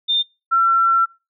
sine tone pair in turn, 3611 / 1352.6 Hz, A7 / E6, +44 / +44 cents, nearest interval octave + perfect fourth, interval 1700 cents, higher first, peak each -15 / -12 dBFS, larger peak second, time 0.08-0.23 / 0.51-1.06 s, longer second, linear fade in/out 20 ms, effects noise-tail reverb RT60 0.3 s tail -26 dB re dry

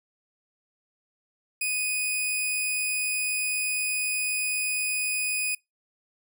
sawtooth tone pair together, 2487 / 4974 Hz, D#7 / D#8, -1 / -1 cents, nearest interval octave, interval 1200 cents, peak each -23 / -25 dBFS, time 1.61-5.55 s, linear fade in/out 5 ms, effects noise-tail reverb RT60 0.2 s tail -26 dB re dry

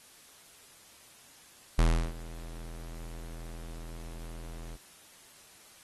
square tone with ADSR envelope, 41.2 Hz, E1, in tune, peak -20 dBFS, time 1.78-4.77 s, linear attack 10 ms, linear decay 330 ms, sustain -21 dB, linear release 25 ms, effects white hiss -56 dBFS RMS until 5.83 s + AAC 32 kbps

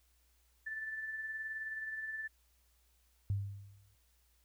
sine tone with tremolo, 1760 Hz, A6, in tune, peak -37 dBFS, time 0.66-2.28 s, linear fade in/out 10 ms, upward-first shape sine, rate 19 Hz, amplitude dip 40%
sine tone with exponential decay, 99.8 Hz, G2, 32 cents sharp, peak -29 dBFS, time 3.3-3.95 s, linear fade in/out 0 ms, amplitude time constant 140 ms
effects added 60 Hz sine -70 dBFS peak until 4.44 s + white hiss -74 dBFS RMS until 4.44 s

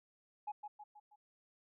sine tone with echo, 837 Hz, G#5, 13 cents sharp, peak -37 dBFS, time 0.47-0.52 s, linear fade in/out 10 ms, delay 160 ms, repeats 4, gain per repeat -6 dB, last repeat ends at 1.16 s, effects tanh soft clip ceiling -35 dBFS

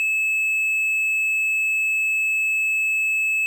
triangle tone, 2600 Hz, E7, 24 cents flat, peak -17 dBFS, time 0-3.46 s, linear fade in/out 0 ms, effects none

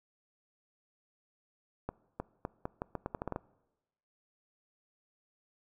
accelerating click train, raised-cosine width 1 ms, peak -21 dBFS, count 12, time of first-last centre 1.89-3.361 s, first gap 310 ms, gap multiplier 0.81, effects noise-tail reverb RT60 1.0 s tail -22 dB re dry

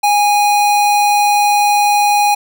square tone, 824 Hz, G#5, 14 cents flat, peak -10 dBFS, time 0.03-2.35 s, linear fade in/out 10 ms, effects none

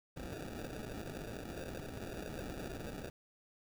violet noise with sample-and-hold, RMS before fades -44 dBFS, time 0.16-3.1 s, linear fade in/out 10 ms, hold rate 1050 Hz, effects none

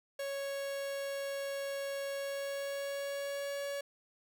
45% pulse tone with pitch glide, 554.4 to 563.1 Hz, C#5 to C#5, 0 to +27 cents, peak -36 dBFS, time 0.19-3.81 s, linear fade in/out 5 ms, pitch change +27 cents, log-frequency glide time 2.12-3.62 s, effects none

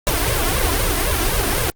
pink noise with flanger, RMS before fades -18 dBFS, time 0.07-1.7 s, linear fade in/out 0 ms, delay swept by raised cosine 1.8 to 3 ms, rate 3.9 Hz, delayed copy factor +1, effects Opus 48 kbps

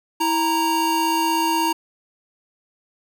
square tone pair together, 328.8 / 930 Hz, E4 / A#5, -4 / -4 cents, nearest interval octave + tritone, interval 1800 cents, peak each -24 / -20 dBFS, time 0.2-1.73 s, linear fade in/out 10 ms, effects none

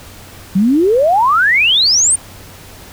sine exponential sweep, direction up, 180 to 9200 Hz, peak -8 dBFS, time 0.55-2.16 s, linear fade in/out 10 ms, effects added 94 Hz sine -41 dBFS peak until 2.92 s + pink hiss -37 dBFS RMS until 2.92 s

